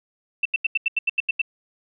sine tone bursts, 2675 Hz, E7, 25 cents sharp, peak -17 dBFS, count 10, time 0.43-1.417 s, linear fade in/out 5 ms, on 24 ms, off 83 ms, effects none

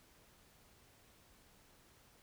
silence, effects pink hiss -66 dBFS RMS until 2.22 s

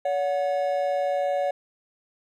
triangle tone pair together, 568 / 730.4 Hz, C#5 / F#5, +42 / -23 cents, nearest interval major third, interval 435 cents, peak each -22 / -25 dBFS, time 0.05-1.51 s, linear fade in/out 5 ms, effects none

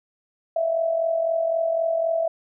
sine tone with amplitude modulation, 659.3 Hz, E5, in tune, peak -17 dBFS, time 0.56-2.28 s, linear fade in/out 5 ms, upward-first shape sine, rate 43.9 Hz, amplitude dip 60%, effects none

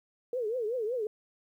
sine tone with vibrato, 464.6 Hz, A#4, 6 cents flat, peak -29 dBFS, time 0.33-1.07 s, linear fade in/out 2 ms, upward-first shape triangle, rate 5.3 Hz, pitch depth 220 cents each way, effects 11-bit

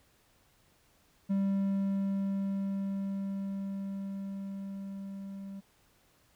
triangle tone with level ramp, 196 Hz, G3, in tune, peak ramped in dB -24 to -38 dBFS, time 1.29-5.61 s, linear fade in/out 20 ms, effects pink hiss -67 dBFS RMS until 6.35 s

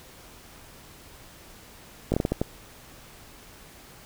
slowing click train, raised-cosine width 2 ms, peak -10 dBFS, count 7, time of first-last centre 2.12-2.415 s, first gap 19 ms, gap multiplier 1.38, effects pink hiss -49 dBFS RMS until 4.05 s

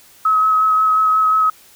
sine tone with vibrato, 1280 Hz, D#6, 49 cents sharp, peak -11 dBFS, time 0.25-1.5 s, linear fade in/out 5 ms, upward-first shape sine, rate 5.6 Hz, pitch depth 14 cents each way, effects white hiss -47 dBFS RMS until 1.75 s

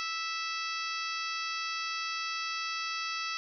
harmonic tone, 657 Hz, E5, 6 cents flat, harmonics 2 / 3 / 4 / 5 / 6 / 7 / 8 / 9, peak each -37 / -42 / -38 / -45 / -45 / -42 / -42 / -48 dBFS, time 0-3.37 s, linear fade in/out 0 ms, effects none

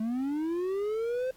triangle linear sweep, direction up, 214.6 to 523.3 Hz, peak -26 dBFS, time 0-1.31 s, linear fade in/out 5 ms, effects pink hiss -60 dBFS RMS until 1.36 s + AAC 64 kbps

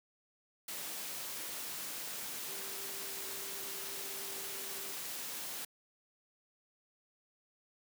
sine tone in noise, 392.1 Hz, G4, in tune, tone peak -53 dBFS, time 2.48-4.92 s, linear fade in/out 5 ms, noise white, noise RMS -42 dBFS, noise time 0.68-5.65 s, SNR -14 dB, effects high-pass 150 Hz 12 dB/octave

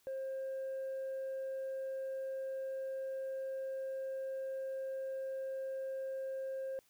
sine tone with tanh clipping, 532 Hz, C5, 29 cents sharp, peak -38 dBFS, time 0.07-6.79 s, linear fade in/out 0 ms, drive 1 dB, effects white hiss -71 dBFS RMS until 6.89 s

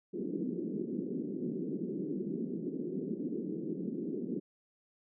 white band-pass noise, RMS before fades -37 dBFS, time 0.13-4.4 s, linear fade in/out 10 ms, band 170 to 390 Hz, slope 48 dB/octave, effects none

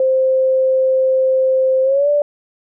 sine tone with pitch glide, 523.3 to 584 Hz, C5 to D5, 0 to -10 cents, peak -11 dBFS, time 0-2.22 s, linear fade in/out 2 ms, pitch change +190 cents, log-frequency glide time 1.83-2.09 s, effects none

